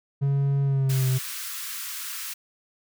triangle tone with pitch glide, 139.2 to 129.88 Hz, C#3 to C3, +8 to -12 cents, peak -18 dBFS, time 0.21-1.19 s, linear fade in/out 20 ms, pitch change -120 cents, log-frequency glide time 0.63-1.07 s
white high-pass noise, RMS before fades -34 dBFS, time 0.89-2.34 s, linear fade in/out 10 ms, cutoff 1100 Hz, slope 48 dB/octave
effects none

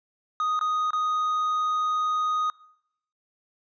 triangle tone with dropouts, 1244.5 Hz, D#6, in tune, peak -21 dBFS, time 0.4-2.5 s, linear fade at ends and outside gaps 1 ms, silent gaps 0.592-0.611 / 0.906-0.932 s, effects noise-tail reverb RT60 0.8 s tail -23 dB re dry + resampled to 16000 Hz

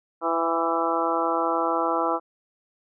harmonic tone with a mistuned harmonic, 166.3 Hz, E3, 16 cents sharp, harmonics 2 / 3 / 4 / 5 / 6 / 7 / 8, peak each -29 / -29 / -29 / -29 / -29 / -29 / -29 dBFS, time 0.21-2.2 s, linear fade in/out 50 ms, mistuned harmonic 5, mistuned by -20 cents, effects none

